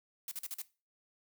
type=noise bursts; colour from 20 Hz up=blue; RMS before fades=-40 dBFS; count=5; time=0.28-0.618 s; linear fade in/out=2 ms; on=34 ms; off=42 ms; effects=noise-tail reverb RT60 0.3 s tail -18 dB re dry